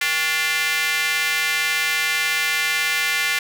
square tone with high-pass filter, 159.1 Hz, D#3, 39 cents sharp, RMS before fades -21 dBFS, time 0.01-3.39 s, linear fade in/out 5 ms, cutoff 2000 Hz, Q 2.4, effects none

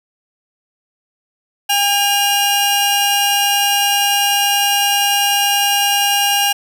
sawtooth tone pair together, 808 / 2833 Hz, G#5 / F7, -48 / +24 cents, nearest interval octave + minor seventh, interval 2172 cents, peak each -12 dBFS, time 1.69-6.53 s, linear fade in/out 10 ms, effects 8-bit

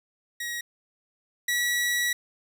sawtooth tone pair in turn, 1900 / 1935.4 Hz, A#6 / B6, +33 / -36 cents, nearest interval unison, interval 31 cents, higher second, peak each -27 / -20 dBFS, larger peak second, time 0.4-0.61 / 1.48-2.13 s, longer second, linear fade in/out 5 ms, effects none

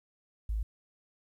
sine tone, 53.4 Hz, G#1, 49 cents sharp, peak -29 dBFS, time 0.49-0.63 s, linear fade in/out 5 ms, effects 11-bit

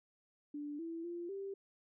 sine tone with pitch steps, 292.8 / 331.1 / 345.2 / 392.8 Hz, D4 / E4 / F4 / G4, -5 / +8 / -20 / +4 cents, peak -40 dBFS, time 0.54-1.54 s, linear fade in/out 5 ms, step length 250 ms, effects none

